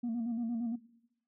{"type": "tone with vibrato", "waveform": "sine", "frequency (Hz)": 233.1, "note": "A#3", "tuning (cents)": 0, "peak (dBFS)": -30, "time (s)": [0.03, 0.76], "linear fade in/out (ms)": 10, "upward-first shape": "square", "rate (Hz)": 8.7, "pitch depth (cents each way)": 52, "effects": ["noise-tail reverb RT60 0.8 s tail -18 dB re dry", "tanh soft clip ceiling -30 dBFS"]}